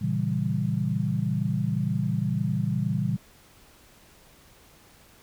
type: chord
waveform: sine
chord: A# diminished seventh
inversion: none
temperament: equal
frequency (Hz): 116.54 / 138.59 / 164.81 / 196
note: A#2 / C#3 / E3 / G3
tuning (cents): 0 / 0 / 0 / 0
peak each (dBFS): -29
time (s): 0.01-3.17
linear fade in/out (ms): 10
effects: pink hiss -55 dBFS RMS until 5.22 s